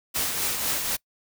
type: noise with tremolo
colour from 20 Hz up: white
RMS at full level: -25 dBFS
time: 0.14-0.97 s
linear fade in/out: 20 ms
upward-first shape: triangle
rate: 4 Hz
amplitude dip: 45%
effects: noise-tail reverb RT60 0.1 s tail -24 dB re dry